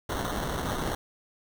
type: noise with sample-and-hold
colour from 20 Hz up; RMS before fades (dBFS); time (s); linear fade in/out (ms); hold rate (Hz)
pink; -31; 0.09-0.95; 5; 2450
effects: none